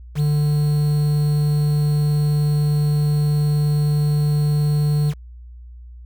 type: tone with quantisation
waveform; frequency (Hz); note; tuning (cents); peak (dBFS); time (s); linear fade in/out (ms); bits
triangle; 148.4; D3; +18; -13; 0.15-5.14; 50; 6
effects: added 60 Hz sine -36 dBFS peak until 6.05 s